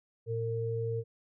sine tone pair together, 114 / 456.8 Hz, A#2 / A#4, -38 / -35 cents, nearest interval 2 octaves, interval 2403 cents, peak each -33 / -33 dBFS, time 0.26-1.04 s, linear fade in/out 50 ms, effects none

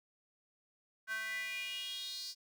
square tone with high-pass filter sweep, 220 Hz, A3, in tune, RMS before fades -41 dBFS, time 1.07-2.35 s, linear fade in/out 50 ms, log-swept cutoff 1500 to 4900 Hz, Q 6.5, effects none

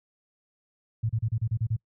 sine tone bursts, 111.9 Hz, A2, 30 cents sharp, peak -23 dBFS, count 8, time 1.03-1.766 s, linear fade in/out 10 ms, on 64 ms, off 32 ms, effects noise-tail reverb RT60 0.1 s tail -26 dB re dry

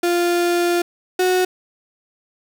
35% pulse tone pair in turn, 348.4 / 367.2 Hz, F4 / F#4, -4 / -13 cents, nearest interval minor second, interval 91 cents, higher second, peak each -14 / -13 dBFS, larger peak second, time 0.03-0.82 / 1.19-1.45 s, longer first, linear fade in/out 5 ms, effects none

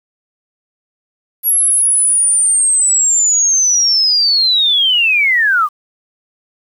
sine linear sweep, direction down, 11430 to 1145 Hz, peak -9 dBFS, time 1.43-5.69 s, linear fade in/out 50 ms, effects 7-bit

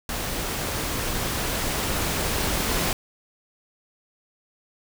pink noise with level ramp, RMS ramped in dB -29 to -24 dBFS, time 0.09-2.93 s, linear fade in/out 2 ms, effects none

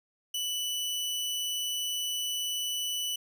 sawtooth tone, 2973 Hz, F#7, 8 cents sharp, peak -27 dBFS, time 0.34-3.16 s, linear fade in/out 5 ms, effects none

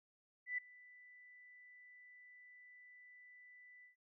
sine tone with ADSR envelope, 1985 Hz, B6, 8 cents sharp, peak -35 dBFS, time 0.46-3.96 s, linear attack 120 ms, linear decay 6 ms, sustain -23 dB, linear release 120 ms, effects none

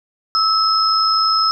sine tone pair together, 1300 / 5164 Hz, E6 / E8, -24 / -37 cents, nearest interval 2 octaves, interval 2387 cents, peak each -15 / -16 dBFS, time 0.35-1.51 s, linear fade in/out 0 ms, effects none

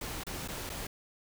pink noise with dropouts, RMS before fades -39 dBFS, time 0.01-0.87 s, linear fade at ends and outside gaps 5 ms, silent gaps 0.236-0.266 / 0.478-0.484 / 0.694-0.699 s, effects none

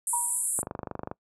white band-pass noise, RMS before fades -29 dBFS, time 0.07-0.62 s, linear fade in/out 2 ms, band 7800 to 11000 Hz, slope 96 dB/octave
sine tone with exponential decay, 953 Hz, A#5, 38 cents sharp, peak -25 dBFS, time 0.13-0.48 s, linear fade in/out 5 ms, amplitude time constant 74 ms
click train, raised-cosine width 1 ms, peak -19 dBFS, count 14, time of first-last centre 0.59-1.114 s, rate 24.8 Hz
effects noise-tail reverb RT60 0.1 s tail -24 dB re dry + high-pass 80 Hz 12 dB/octave

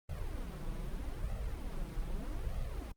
brown noise with flanger, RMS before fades -38 dBFS, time 0.09-2.92 s, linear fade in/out 5 ms, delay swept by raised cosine 1.5 to 6.2 ms, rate 0.8 Hz, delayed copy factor +1, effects Opus 32 kbps

